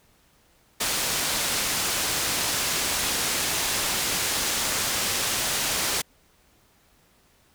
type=low-pass noise; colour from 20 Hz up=white; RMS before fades=-26 dBFS; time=0.8-6.02 s; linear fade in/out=10 ms; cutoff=8900 Hz; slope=12 dB/octave; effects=pink hiss -61 dBFS RMS until 7.54 s